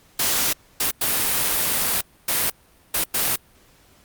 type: noise bursts at uneven times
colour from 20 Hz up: white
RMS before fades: -21 dBFS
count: 6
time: 0.19-0.53 / 0.8-0.91 / 1.01-2.01 / 2.28-2.5 / 2.94-3.04 / 3.14-3.36 s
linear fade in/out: 5 ms
effects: pink hiss -55 dBFS RMS until 4.04 s + Opus 48 kbps